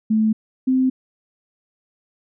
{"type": "tone pair in turn", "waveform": "sine", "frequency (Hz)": [218.1, 259.4], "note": ["A3", "C4"], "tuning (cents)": [-15, -15], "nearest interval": "minor third", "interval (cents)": 300, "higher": "second", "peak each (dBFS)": -14, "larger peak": "neither", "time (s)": [[0.1, 0.33], [0.67, 0.9]], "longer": "neither", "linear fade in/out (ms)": 10, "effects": []}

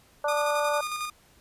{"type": "harmonic tone", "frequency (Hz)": 293.7, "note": "D4", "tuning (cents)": 0, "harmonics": [2, 3, 4, 5], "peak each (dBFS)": [-26, -30, -32, -34], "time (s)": [0.24, 0.81], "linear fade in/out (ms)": 5}
{"type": "tone with tremolo", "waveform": "sawtooth", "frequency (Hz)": 1220, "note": "D#6", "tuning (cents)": -34, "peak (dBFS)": -25, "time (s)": [0.28, 1.1], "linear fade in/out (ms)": 5, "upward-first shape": "square", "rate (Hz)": 11, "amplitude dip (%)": 40}
{"effects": ["pink hiss -59 dBFS RMS until 1.4 s", "resampled to 32000 Hz"]}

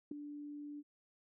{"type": "tone with ADSR envelope", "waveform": "sine", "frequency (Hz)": 292.5, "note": "D4", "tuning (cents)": -7, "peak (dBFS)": -34, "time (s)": [0.11, 0.83], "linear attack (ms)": 6, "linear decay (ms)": 4, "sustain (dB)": -10, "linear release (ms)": 40, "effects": []}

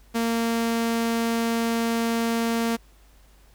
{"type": "tone", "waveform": "sawtooth", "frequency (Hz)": 230.3, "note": "A#3", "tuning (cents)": -21, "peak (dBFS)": -18, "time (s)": [0.14, 2.77], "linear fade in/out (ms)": 20, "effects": ["added 50 Hz sine -52 dBFS peak until 3.54 s", "pink hiss -59 dBFS RMS until 3.54 s"]}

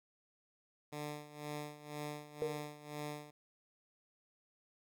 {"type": "tone with tremolo", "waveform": "10% pulse", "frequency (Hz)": 148.6, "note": "D3", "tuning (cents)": 21, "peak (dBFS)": -32, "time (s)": [0.92, 3.31], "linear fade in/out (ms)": 10, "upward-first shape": "sine", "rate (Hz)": 2, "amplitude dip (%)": 80}
{"type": "tone with exponential decay", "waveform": "sine", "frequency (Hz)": 466.2, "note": "A#4", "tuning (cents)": 0, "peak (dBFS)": -30, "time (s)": [2.42, 2.7], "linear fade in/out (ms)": 0, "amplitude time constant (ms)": 59}
{"effects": []}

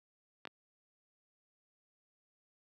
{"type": "clicks", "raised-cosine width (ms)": 0.3, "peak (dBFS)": -27, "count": 2, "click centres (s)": [0.453, 0.473], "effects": ["high-pass 200 Hz 12 dB/octave"]}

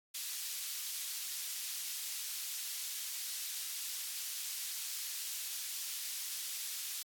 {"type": "high-pass noise", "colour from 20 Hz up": "pink", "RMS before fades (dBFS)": -41, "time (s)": [0.14, 7.03], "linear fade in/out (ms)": 10, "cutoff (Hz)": 4000, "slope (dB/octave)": 12, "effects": ["AAC 64 kbps"]}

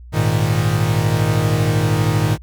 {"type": "chord", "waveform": "45% pulse", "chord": "Ab suspended second", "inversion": "none", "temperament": "equal", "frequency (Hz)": [103.83, 116.54, 155.56], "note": ["Ab2", "Bb2", "Eb3"], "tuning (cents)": [0, 0, 0], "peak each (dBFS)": -19, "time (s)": [0.12, 2.38], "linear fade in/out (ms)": 50, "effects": ["added 60 Hz sine -35 dBFS peak until 2.42 s"]}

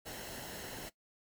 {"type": "noise with comb filter", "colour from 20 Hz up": "pink", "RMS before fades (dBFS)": -45, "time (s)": [0.05, 0.9], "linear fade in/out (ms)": 20, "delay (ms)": 0.84, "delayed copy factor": -0.55, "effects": ["noise-tail reverb RT60 0.1 s tail -18 dB re dry"]}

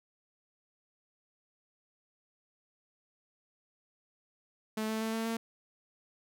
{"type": "tone with pitch steps", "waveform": "sawtooth", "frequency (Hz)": [217.6, 220, 222.4, 224.9, 227.4], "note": ["A3", "A3", "A3", "A3", "A#3"], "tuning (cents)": [-19, 0, 19, 38, -43], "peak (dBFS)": -28, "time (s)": [4.77, 5.37], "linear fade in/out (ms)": 5, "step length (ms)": 120, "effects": []}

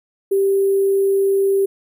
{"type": "tone with sample-and-hold", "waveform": "sine", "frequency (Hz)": 392.2, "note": "G4", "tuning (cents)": 1, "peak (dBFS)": -13, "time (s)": [0.31, 1.66], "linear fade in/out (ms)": 10, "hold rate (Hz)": 11025, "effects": []}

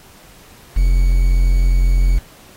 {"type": "tone with quantisation", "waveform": "triangle", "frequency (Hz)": 44.02, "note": "F1", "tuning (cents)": 14, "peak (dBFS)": -8, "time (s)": [0.76, 2.19], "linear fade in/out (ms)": 10, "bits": 6, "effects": ["pink hiss -45 dBFS RMS until 2.56 s", "AAC 48 kbps"]}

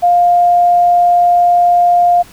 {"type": "tone", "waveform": "sine", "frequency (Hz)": 703, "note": "F5", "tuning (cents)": 11, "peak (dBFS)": -6, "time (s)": [0.02, 2.23], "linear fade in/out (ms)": 20, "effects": ["pink hiss -40 dBFS RMS until 2.32 s"]}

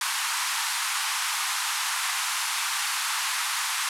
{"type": "band-pass noise", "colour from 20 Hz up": "pink", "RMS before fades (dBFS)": -28, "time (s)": [0.01, 3.89], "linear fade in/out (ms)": 2, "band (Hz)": [890, 12000], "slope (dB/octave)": 48, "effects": []}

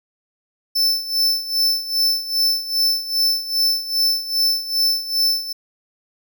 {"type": "tone with tremolo", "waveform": "45% pulse", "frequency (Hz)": 5290, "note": "E8", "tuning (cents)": 5, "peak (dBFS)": -14, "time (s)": [0.75, 5.53], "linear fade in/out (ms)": 10, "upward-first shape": "sine", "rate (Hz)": 2.5, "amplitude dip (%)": 80, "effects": []}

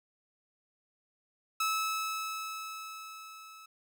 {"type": "tone with level ramp", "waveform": "sawtooth", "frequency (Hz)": 1300, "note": "E6", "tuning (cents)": -24, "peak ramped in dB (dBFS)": [-24, -46], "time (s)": [1.6, 3.66], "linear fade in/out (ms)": 5, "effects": []}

